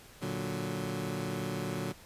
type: chord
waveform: 20% pulse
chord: Bb augmented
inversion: none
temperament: equal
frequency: 116.54 / 146.83 / 185 Hz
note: Bb2 / D3 / F#3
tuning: 0 / 0 / 0 cents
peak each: -34 / -33 / -32 dBFS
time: 0.21-1.93 s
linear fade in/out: 20 ms
effects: pink hiss -54 dBFS RMS until 2.05 s + resampled to 32000 Hz